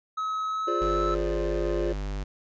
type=tone with pitch glide; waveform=triangle; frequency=1282 to 1310.5 Hz; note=E6 to E6; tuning=-49 to -11 cents; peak=-25 dBFS; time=0.17-1.15 s; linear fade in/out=10 ms; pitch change=+38 cents; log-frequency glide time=0.46-1.01 s
type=chord; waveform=triangle; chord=D half-diminished seventh; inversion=first; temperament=equal; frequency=349.2 / 415.3 / 523.3 / 587.3 Hz; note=F4 / Ab4 / C5 / D5; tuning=0 / 0 / 0 / 0 cents; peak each=-27 / -30 / -32 / -32 dBFS; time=0.67-1.93 s; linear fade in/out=10 ms
type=tone; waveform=square; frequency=49.74 Hz; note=G1; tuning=26 cents sharp; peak=-30 dBFS; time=0.81-2.24 s; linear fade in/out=10 ms
effects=resampled to 16000 Hz